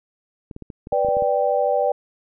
clicks, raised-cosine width 3 ms, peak -22 dBFS, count 10, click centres 0.512 / 0.564 / 0.623 / 0.702 / 0.871 / 0.926 / 1.048 / 1.086 / 1.169 / 1.223 s
sine chord, G major, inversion first, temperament equal, 493.9 / 587.3 / 784 Hz, B4 / D5 / G5, 0 / 0 / 0 cents, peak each -22 / -20 / -22 dBFS, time 0.92-1.92 s, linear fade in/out 5 ms
effects none

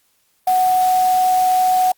sine tone in noise, 740 Hz, F#5, in tune, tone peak -12 dBFS, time 0.47-1.92 s, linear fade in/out 5 ms, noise white, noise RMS -30 dBFS, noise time 0.47-1.92 s, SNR +15 dB, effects white hiss -62 dBFS RMS until 1.97 s + Opus 48 kbps

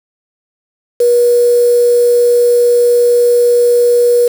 sine tone with quantisation, 482.1 Hz, B4, 42 cents flat, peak -6 dBFS, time 1-4.28 s, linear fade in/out 5 ms, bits 4, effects none

